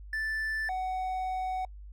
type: tone pair in turn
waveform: triangle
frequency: 1760 / 746.9 Hz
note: A6 / F#5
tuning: 0 / +16 cents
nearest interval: octave + minor third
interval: 1484 cents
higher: first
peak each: -28 dBFS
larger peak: neither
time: 0.13-0.69 / 0.69-1.65 s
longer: second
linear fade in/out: 2 ms
effects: noise-tail reverb RT60 0.1 s tail -26 dB re dry + added 50 Hz sine -43 dBFS peak until 1.92 s